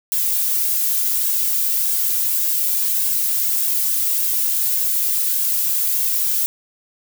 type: noise with flanger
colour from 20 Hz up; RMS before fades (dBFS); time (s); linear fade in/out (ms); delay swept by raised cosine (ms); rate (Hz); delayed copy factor
violet; -19; 0.12-6.46; 0; 1.8 to 2.54; 1.7; +0.9
effects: none